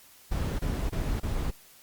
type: noise bursts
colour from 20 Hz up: brown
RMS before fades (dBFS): -29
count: 4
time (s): 0.31-1.508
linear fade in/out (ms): 10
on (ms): 280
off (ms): 26
effects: white hiss -55 dBFS RMS until 1.82 s + Opus 48 kbps